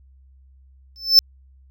triangle tone with exponential growth, 5280 Hz, E8, 2 cents sharp, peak -3 dBFS, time 0.96-1.19 s, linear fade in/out 0 ms, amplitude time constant 48 ms, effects added 66 Hz sine -48 dBFS peak until 1.7 s

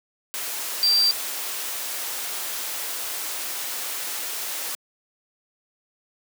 sine tone in noise, 4699 Hz, D8, in tune, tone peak -16 dBFS, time 0.83-1.11 s, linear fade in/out 0 ms, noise white, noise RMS -30 dBFS, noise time 0.34-4.75 s, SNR +11 dB, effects high-pass 400 Hz 12 dB/octave

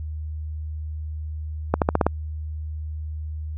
accelerating click train, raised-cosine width 1 ms, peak -3 dBFS, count 6, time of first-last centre 1.74-2.066 s, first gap 78 ms, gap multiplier 0.91, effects added 77 Hz sine -28 dBFS peak until 3.57 s

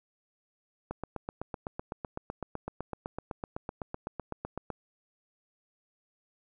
click train, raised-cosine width 1 ms, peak -21 dBFS, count 31, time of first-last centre 0.91-4.703 s, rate 7.91 Hz, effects none

